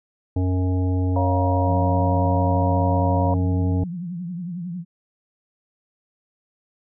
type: harmonic tone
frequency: 91.9 Hz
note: F#2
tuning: 11 cents flat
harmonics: 1 / 3 / 5 / 7 / 9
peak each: -19 / -25 / -33 / -38 / -39 dBFS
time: 0.36-3.84 s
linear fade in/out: 5 ms
type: chord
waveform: sine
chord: Bb minor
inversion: first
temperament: equal with one note detuned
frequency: 554.4 / 698.5 / 948.6 Hz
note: Db5 / F5 / Bb5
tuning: 0 / 0 / +30 cents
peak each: -26 dBFS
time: 1.16-3.34 s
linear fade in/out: 2 ms
type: tone with vibrato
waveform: sine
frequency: 175.4 Hz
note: F3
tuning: 8 cents sharp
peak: -27 dBFS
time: 1.65-4.85 s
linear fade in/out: 50 ms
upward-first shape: triangle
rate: 11 Hz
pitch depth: 120 cents each way
effects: none